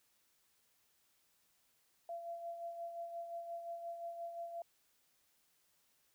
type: tone with tremolo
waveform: sine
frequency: 681 Hz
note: F5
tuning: 44 cents flat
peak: -40 dBFS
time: 2.09-4.62 s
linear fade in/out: 2 ms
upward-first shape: sine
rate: 5.7 Hz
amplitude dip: 50%
effects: white hiss -75 dBFS RMS until 6.14 s